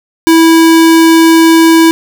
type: tone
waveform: square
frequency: 327.4 Hz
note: E4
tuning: 12 cents flat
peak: -3 dBFS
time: 0.27-1.91 s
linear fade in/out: 0 ms
effects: none